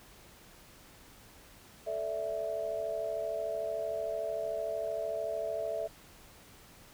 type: chord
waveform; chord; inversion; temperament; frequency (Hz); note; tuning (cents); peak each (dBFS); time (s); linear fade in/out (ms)
sine; A suspended fourth; none; just; 440 / 586.7 / 660; A4 / D5 / E5; 0 / -2 / +2; -40 / -38 / -34; 1.86-5.88; 20
effects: pink hiss -56 dBFS RMS until 6.93 s